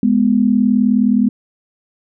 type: tone pair together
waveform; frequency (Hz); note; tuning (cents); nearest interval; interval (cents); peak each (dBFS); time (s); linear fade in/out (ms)
sine; 208.8 / 248.2; G#3 / B3; +10 / +9; minor third; 299; -13; 0.03-1.29; 2
effects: none